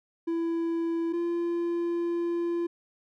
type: tone pair in turn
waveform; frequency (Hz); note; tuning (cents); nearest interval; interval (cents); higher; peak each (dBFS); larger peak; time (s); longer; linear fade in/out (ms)
triangle; 333.3 / 342.5; E4 / F4; +19 / -34; unison; 47; second; -24; neither; 0.27-1.13 / 1.13-2.67; second; 10
effects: none